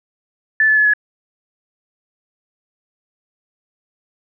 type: tone with pitch steps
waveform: sine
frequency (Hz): 1750 / 1730.9 / 1712 / 1693.3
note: A6 / A6 / A6 / G#6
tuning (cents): -10 / -29 / -48 / +33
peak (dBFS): -10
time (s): 0.6-0.936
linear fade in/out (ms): 2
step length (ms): 84
effects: none